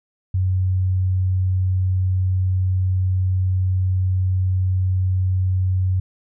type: tone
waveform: sine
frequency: 93 Hz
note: F#2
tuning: 9 cents sharp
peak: -16 dBFS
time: 0.34-6 s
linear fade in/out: 5 ms
effects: none